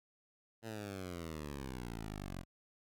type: exponential sweep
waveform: 10% pulse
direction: down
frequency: 115.4 to 43.39 Hz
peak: -34 dBFS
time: 0.62-2.45 s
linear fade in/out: 50 ms
effects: none